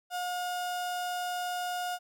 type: tone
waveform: 35% pulse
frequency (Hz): 717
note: F5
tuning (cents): +45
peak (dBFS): -30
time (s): 0.1-1.99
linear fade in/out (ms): 50
effects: none